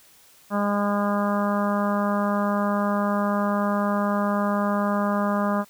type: harmonic tone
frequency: 203.9 Hz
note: G#3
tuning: 32 cents flat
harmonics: 1 / 2 / 3 / 4 / 5 / 6 / 7 / 8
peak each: -23 / -35 / -27 / -33 / -30 / -30 / -37 / -38 dBFS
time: 0.5-5.65 s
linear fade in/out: 50 ms
effects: white hiss -54 dBFS RMS until 5.69 s